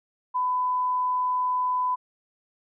sine tone, 1002 Hz, B5, 25 cents sharp, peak -22 dBFS, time 0.34-1.96 s, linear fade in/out 20 ms, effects none

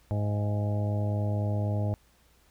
harmonic tone with a mistuned harmonic, 103.83 Hz, G#2, in tune, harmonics 1 / 2 / 3 / 4 / 5 / 6 / 7 / 8, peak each -26 / -36 / -40 / -45 / -41 / -38 / -49 / -44 dBFS, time 0.11-1.94 s, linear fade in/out 0 ms, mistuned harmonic 7, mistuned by -84 cents, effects added 60 Hz sine -64 dBFS peak until 2.5 s + pink hiss -64 dBFS RMS until 2.5 s

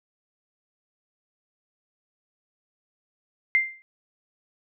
sine tone with exponential decay, 2093 Hz, C7, in tune, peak -14 dBFS, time 3.55-3.82 s, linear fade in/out 0 ms, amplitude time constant 57 ms, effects none

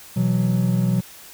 triangle chord, B suspended fourth, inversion none, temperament just, 123.47 / 164.63 / 185.21 Hz, B2 / E3 / F#3, 0 / -2 / +2 cents, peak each -19 / -22 / -18 dBFS, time 0.16-1.01 s, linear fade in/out 10 ms, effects white hiss -43 dBFS RMS until 1.33 s

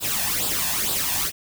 white noise with flanger, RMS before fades -24 dBFS, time 0-1.32 s, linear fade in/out 50 ms, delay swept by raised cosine 0.23 to 1.18 ms, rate 2.2 Hz, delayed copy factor +0.65, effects none

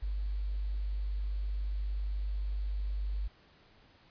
sine tone with quantisation, 50 Hz, G1, 35 cents sharp, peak -31 dBFS, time 0.02-3.28 s, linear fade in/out 10 ms, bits 10, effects pink hiss -62 dBFS RMS until 4.1 s + resampled to 11025 Hz

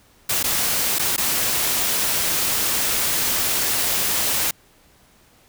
white noise with dropouts, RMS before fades -21 dBFS, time 0.29-4.51 s, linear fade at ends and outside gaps 5 ms, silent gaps 0.429-0.439 / 0.986-0.993 / 1.164-1.178 s, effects pink hiss -55 dBFS RMS until 5.48 s

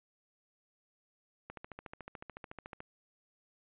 click train, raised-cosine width 0.5 ms, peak -29 dBFS, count 19, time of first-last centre 1.5-2.804 s, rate 13.8 Hz, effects resampled to 8000 Hz

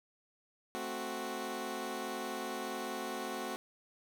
15% pulse chord, F# diminished, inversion first, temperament equal, 220 / 261.6 / 370 Hz, A3 / C4 / F#4, 0 / 0 / 0 cents, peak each -37 / -36 / -34 dBFS, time 0.75-3.56 s, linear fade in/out 0 ms, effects 11-bit

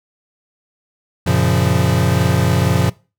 square chord, Gb major seventh, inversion none, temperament equal, 92.5 / 116.54 / 138.59 / 174.61 Hz, Gb2 / Bb2 / Db3 / F3, 0 / 0 / 0 / 0 cents, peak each -19 dBFS, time 1.26-2.9 s, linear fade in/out 10 ms, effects noise-tail reverb RT60 0.3 s tail -21 dB re dry

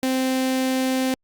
sawtooth tone with notch filter, 260.4 Hz, C4, 8 cents flat, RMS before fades -22 dBFS, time 0.03-1.14 s, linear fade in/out 0 ms, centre 1200 Hz, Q 1.8, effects Opus 48 kbps

